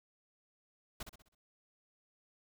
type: noise with echo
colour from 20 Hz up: pink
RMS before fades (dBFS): -42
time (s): 1-1.03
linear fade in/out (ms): 5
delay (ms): 64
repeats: 5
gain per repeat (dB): -7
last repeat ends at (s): 1.35
effects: none